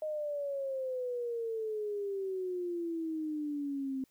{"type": "exponential sweep", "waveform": "sine", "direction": "down", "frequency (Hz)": [622.3, 261.6], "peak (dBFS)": -33, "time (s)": [0.02, 4.04], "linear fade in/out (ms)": 2, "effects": ["white hiss -72 dBFS RMS until 4.1 s"]}